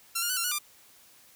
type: tone with pitch steps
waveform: 5% pulse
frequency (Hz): 1362 / 1414 / 1493 / 1370 / 1458 / 1192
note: F6 / F6 / F#6 / F6 / F#6 / D6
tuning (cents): -44 / +21 / +15 / -34 / -26 / +25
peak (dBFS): -16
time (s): 0.15-0.588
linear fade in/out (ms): 10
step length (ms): 73
effects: white hiss -57 dBFS RMS until 1.35 s